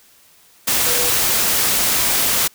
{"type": "tone in noise", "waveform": "sine", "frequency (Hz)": 486.3, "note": "B4", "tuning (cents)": -27, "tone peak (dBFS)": -26, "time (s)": [0.86, 1.1], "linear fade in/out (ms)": 10, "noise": "white", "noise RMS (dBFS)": -17, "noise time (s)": [0.67, 2.48], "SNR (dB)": -12, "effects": ["white hiss -51 dBFS RMS until 2.54 s"]}